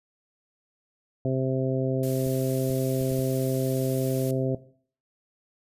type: harmonic tone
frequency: 131.4 Hz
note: C3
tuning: 8 cents sharp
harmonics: 1 / 2 / 3 / 4 / 5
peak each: -26 / -29 / -31 / -32 / -33 dBFS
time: 1.25-4.55 s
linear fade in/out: 2 ms
type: noise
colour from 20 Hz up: blue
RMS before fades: -39 dBFS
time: 2.03-4.31 s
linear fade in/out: 2 ms
type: clicks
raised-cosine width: 5 ms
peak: -28 dBFS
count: 5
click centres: 2.267 / 2.703 / 3.012 / 3.114 / 3.192 s
effects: noise-tail reverb RT60 0.5 s tail -17 dB re dry + resampled to 32000 Hz